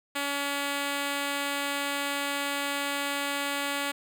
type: tone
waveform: 5% pulse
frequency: 283 Hz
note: C#4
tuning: 36 cents sharp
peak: -17 dBFS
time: 0.15-3.92 s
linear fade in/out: 10 ms
effects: none